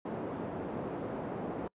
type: band-pass noise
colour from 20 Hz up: pink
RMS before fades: -38 dBFS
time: 0.05-1.68 s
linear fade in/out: 5 ms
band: 210 to 680 Hz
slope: 12 dB/octave
effects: noise-tail reverb RT60 0.1 s tail -26 dB re dry + resampled to 8000 Hz